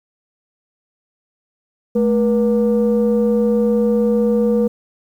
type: tone pair together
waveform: sine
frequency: 216.3 / 480.8 Hz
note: A3 / B4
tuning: -29 / -46 cents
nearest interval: octave + major second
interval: 1383 cents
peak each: -14 dBFS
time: 1.95-4.68 s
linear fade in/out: 10 ms
effects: tanh soft clip ceiling -8 dBFS + 8-bit